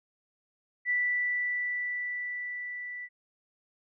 sine tone with level ramp, 1970 Hz, B6, 5 cents flat, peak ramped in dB -24 to -37 dBFS, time 0.85-3.09 s, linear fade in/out 50 ms, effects none

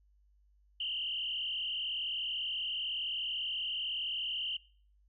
sine tone with frequency modulation, 2960 Hz, F#7, in tune, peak -33 dBFS, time 0.8-4.57 s, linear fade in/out 5 ms, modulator 41 Hz, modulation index 4, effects noise-tail reverb RT60 0.5 s tail -23 dB re dry + added 50 Hz sine -64 dBFS peak until 5.08 s

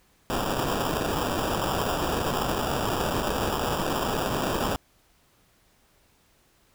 white noise with sample-and-hold, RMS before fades -27 dBFS, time 0.3-4.76 s, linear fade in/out 0 ms, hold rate 2100 Hz, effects pink hiss -63 dBFS RMS until 6.74 s

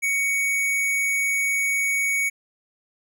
square tone, 2236 Hz, C#7, 14 cents sharp, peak -21 dBFS, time 0.02-2.3 s, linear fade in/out 20 ms, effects none

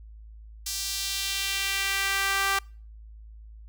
sawtooth tone with high-pass filter sweep, 392 Hz, G4, in tune, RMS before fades -28 dBFS, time 0.66-2.59 s, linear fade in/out 5 ms, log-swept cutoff 5400 to 1200 Hz, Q 1.4, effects noise-tail reverb RT60 0.4 s tail -26 dB re dry + added 54 Hz sine -43 dBFS peak until 3.68 s

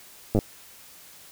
slowing click train, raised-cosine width 2 ms, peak -9 dBFS, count 5, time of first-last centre 0.35-0.389 s, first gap 9 ms, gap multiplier 1.05, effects white hiss -49 dBFS RMS until 1.31 s

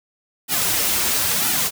white noise with flanger, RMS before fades -20 dBFS, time 0.48-1.71 s, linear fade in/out 50 ms, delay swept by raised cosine 1.8 to 7.2 ms, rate 1 Hz, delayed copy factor -0.85, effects none

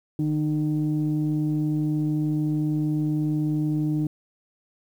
sine tone pair together, 151.49 / 305 Hz, D#3 / D#4, -46 / -34 cents, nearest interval octave, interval 1212 cents, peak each -23 dBFS, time 0.19-4.07 s, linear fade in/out 2 ms, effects tanh soft clip ceiling -16 dBFS + 9-bit

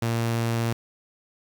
sawtooth tone, 115.8 Hz, A#2, 11 cents flat, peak -19 dBFS, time 0.02-0.73 s, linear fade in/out 5 ms, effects 8-bit

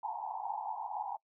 pink band-pass noise, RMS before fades -39 dBFS, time 0.03-1.17 s, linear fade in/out 5 ms, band 760 to 940 Hz, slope 96 dB/octave, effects noise-tail reverb RT60 0.1 s tail -24 dB re dry

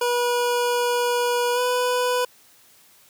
25% pulse tone with pitch glide, 484.9 to 495.9 Hz, B4 to B4, -32 to +7 cents, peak -16 dBFS, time 0.01-2.25 s, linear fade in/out 5 ms, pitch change +39 cents, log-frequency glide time 1.54-1.59 s, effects white hiss -54 dBFS RMS until 3.09 s + high-pass 80 Hz 12 dB/octave

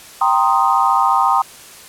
sine chord, C minor seventh, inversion second, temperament equal, 784 / 932.3 / 1046.5 / 1244.5 Hz, G5 / Bb5 / C6 / Eb6, 0 / 0 / 0 / 0 cents, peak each -17 dBFS, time 0.21-1.42 s, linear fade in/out 5 ms, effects white hiss -39 dBFS RMS until 1.88 s + low-pass 12000 Hz 12 dB/octave

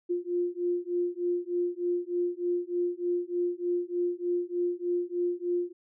sine beating tone pair, 350.3 / 353.6 Hz, F4 / F4, +5 / +22 cents, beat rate 3.3 Hz, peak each -30 / -30 dBFS, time 0.09-5.73 s, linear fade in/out 20 ms, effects none

